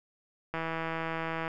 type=click train; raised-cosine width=0.5 ms; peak=-19 dBFS; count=154; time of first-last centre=0.54-1.479 s; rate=163 Hz; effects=none